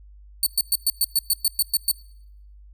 5% pulse tone bursts, 4482 Hz, C#8, 18 cents sharp, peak -10 dBFS, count 11, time 0.43-1.915 s, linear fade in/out 2 ms, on 35 ms, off 110 ms, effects noise-tail reverb RT60 0.8 s tail -24 dB re dry + added 50 Hz sine -44 dBFS peak until 2.73 s

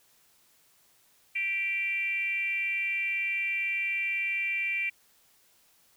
sine tone with frequency modulation, 2349 Hz, D7, in tune, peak -27 dBFS, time 1.35-4.9 s, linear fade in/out 10 ms, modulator 389 Hz, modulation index 0.6, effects white hiss -64 dBFS RMS until 5.96 s

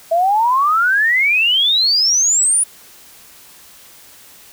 sine exponential sweep, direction up, 650 to 9956 Hz, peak -11 dBFS, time 0.11-2.64 s, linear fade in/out 10 ms, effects white hiss -43 dBFS RMS until 4.52 s

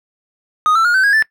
triangle tone with pitch steps, 1244.5 / 1333.8 / 1429.6 / 1532.2 / 1642.1 / 1760 Hz, D#6 / E6 / F6 / G6 / G#6 / A6, 0 / +20 / +40 / -40 / -20 / 0 cents, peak -8 dBFS, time 0.66-1.224 s, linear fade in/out 0 ms, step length 94 ms, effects noise-tail reverb RT60 0.1 s tail -20 dB re dry

